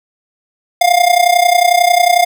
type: tone with amplitude modulation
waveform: square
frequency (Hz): 706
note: F5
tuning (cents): +19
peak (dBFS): -5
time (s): 0.81-2.25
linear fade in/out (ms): 5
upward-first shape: sine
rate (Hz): 31.1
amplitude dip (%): 80
effects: none